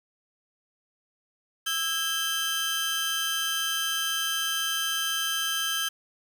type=tone cluster; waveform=sawtooth; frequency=1318 / 1628 / 3100 Hz; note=E6 / G#6 / G7; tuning=-1 / -35 / -20 cents; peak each=-31 / -28 / -25 dBFS; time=1.66-5.89 s; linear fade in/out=10 ms; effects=8-bit

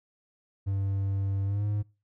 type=tone with pitch glide; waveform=triangle; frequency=98 to 103.83 Hz; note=G2 to G#2; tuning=0 to 0 cents; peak=-24 dBFS; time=0.66-1.83 s; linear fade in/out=20 ms; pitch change=+100 cents; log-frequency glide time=1.45-1.65 s; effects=noise-tail reverb RT60 0.3 s tail -23 dB re dry

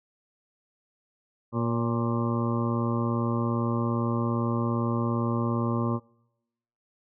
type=harmonic tone with a mistuned harmonic; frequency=117.5 Hz; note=A#2; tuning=14 cents sharp; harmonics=1 / 2 / 3 / 4 / 5 / 7 / 8 / 9 / 10; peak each=-28 / -28 / -33 / -37 / -37 / -43 / -43 / -35 / -39 dBFS; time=1.52-6 s; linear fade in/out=50 ms; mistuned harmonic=5; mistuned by=-45 cents; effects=noise-tail reverb RT60 0.9 s tail -25 dB re dry

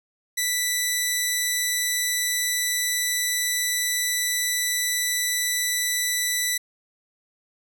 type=tone; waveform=10% pulse; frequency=1975.5 Hz; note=B6; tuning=in tune; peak=-13 dBFS; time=0.37-6.58 s; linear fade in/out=10 ms; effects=none

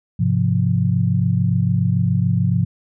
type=chord; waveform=sine; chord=F minor; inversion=first; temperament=equal; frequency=103.83 / 130.81 / 174.61 Hz; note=Ab2 / C3 / F3; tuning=0 / 0 / 0 cents; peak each=-19 dBFS; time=0.19-2.65 s; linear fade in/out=10 ms; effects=none

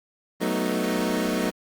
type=chord; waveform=25% pulse; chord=B dominant seventh; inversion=second; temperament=equal with one note detuned; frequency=186.28 / 220 / 246.9 / 311.1 Hz; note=F#3 / A3 / B3 / D#4; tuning=+12 / 0 / 0 / 0 cents; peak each=-25 dBFS; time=0.4-1.51 s; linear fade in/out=20 ms; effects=Opus 24 kbps

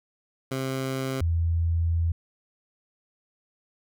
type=tone pair in turn; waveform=15% pulse / sine; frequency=132.6 / 83.53 Hz; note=C3 / E2; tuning=+23 / +23 cents; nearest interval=minor sixth; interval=800 cents; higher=first; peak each=-21 dBFS; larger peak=neither; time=0.51-1.21 / 1.21-2.12 s; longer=second; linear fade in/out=5 ms; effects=none

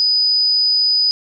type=tone; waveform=sine; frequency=4978 Hz; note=D#8; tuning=in tune; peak=-12 dBFS; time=0-1.11 s; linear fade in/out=0 ms; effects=none

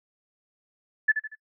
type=tone with echo; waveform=sine; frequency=1735 Hz; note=A6; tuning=25 cents flat; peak=-15 dBFS; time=1.08-1.12 s; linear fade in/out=10 ms; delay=78 ms; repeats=3; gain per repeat=-8 dB; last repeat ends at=1.354 s; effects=noise-tail reverb RT60 0.1 s tail -23 dB re dry

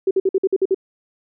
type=tone bursts; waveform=sine; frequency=382.5 Hz; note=G4; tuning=42 cents flat; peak=-13 dBFS; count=8; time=0.07-0.746 s; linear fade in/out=5 ms; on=39 ms; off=52 ms; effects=none

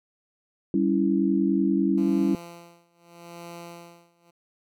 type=chord; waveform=sine; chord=C# diminished; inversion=second; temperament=equal with one note detuned; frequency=196 / 279.4 / 329.6 Hz; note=G3 / C#4 / E4; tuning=0 / +14 / 0 cents; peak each=-24 dBFS; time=0.74-2.35 s; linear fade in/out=2 ms
type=tone with tremolo; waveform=10% pulse; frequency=171.1 Hz; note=F3; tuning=35 cents flat; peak=-30 dBFS; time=1.97-4.31 s; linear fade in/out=10 ms; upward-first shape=sine; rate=0.8 Hz; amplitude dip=95%
effects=none

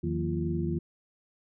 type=tone cluster; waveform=sine; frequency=82.2 / 158.5 / 181.4 / 231.5 / 343.7 Hz; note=E2 / D#3 / F#3 / A#3 / F4; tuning=-4 / +32 / -34 / -12 / -28 cents; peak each=-34 / -31 / -37 / -36 / -33 dBFS; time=0.03-0.79 s; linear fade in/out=10 ms; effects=none

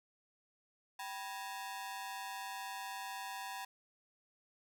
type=ring-modulated tone; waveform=sawtooth; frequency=880 Hz; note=A5; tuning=in tune; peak=-35 dBFS; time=0.99-3.65 s; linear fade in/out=5 ms; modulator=102 Hz; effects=none

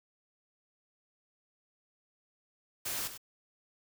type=noise with echo; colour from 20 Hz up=white; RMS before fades=-36 dBFS; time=2.85-3.08 s; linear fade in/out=10 ms; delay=98 ms; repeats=1; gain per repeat=-10 dB; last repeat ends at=3.178 s; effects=none

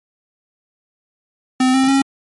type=tone with pitch steps; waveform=square; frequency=257.2 / 264.6 / 272.2 Hz; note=C4 / C4 / C#4; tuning=-30 / +20 / -31 cents; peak=-12 dBFS; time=1.6-2.02 s; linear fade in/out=5 ms; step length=140 ms; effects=MP3 48 kbps

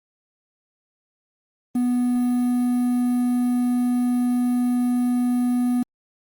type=tone with quantisation; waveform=triangle; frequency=245.9 Hz; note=B3; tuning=7 cents flat; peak=-16 dBFS; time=1.75-5.83 s; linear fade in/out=5 ms; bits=7; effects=Opus 24 kbps

